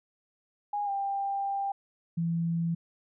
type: tone with pitch glide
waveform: sine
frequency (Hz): 823 to 792.7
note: G#5 to G5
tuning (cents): -16 to +19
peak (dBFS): -28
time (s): 0.73-1.72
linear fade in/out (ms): 5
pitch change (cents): -65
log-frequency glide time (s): 0.85-0.9
type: tone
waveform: sine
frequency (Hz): 167.5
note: E3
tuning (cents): +28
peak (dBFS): -26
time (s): 2.17-2.75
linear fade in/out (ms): 10
effects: none